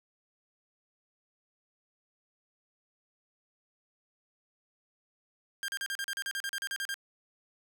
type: tone bursts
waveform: sawtooth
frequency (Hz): 1600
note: G6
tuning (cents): +35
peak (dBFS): -29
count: 15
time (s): 5.63-6.942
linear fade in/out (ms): 0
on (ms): 52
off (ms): 38
effects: none